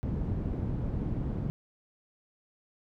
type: low-pass noise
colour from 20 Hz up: white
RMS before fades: -32 dBFS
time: 0.03-1.5 s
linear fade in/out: 0 ms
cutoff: 170 Hz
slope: 12 dB/octave
effects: none